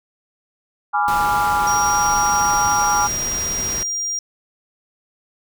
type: chord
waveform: sine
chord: G# diminished seventh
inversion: none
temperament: equal with one note detuned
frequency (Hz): 830.6 / 987.8 / 1174.7 / 1388.1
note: G#5 / B5 / D6 / F6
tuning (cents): 0 / 0 / 0 / -11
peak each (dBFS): -18 / -24 / -23 / -22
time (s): 0.93-3.08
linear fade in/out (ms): 20
type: noise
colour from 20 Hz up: pink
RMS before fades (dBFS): -29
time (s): 1.08-3.83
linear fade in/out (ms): 0
type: tone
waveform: triangle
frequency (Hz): 5700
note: F8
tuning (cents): +34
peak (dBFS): -20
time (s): 1.67-4.19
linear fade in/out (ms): 2
effects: none